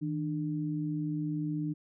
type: tone pair together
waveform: sine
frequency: 158.2 / 298.6 Hz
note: D#3 / D4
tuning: +29 / +29 cents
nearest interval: major seventh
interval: 1100 cents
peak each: -33 / -33 dBFS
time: 0.01-1.74 s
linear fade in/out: 20 ms
effects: none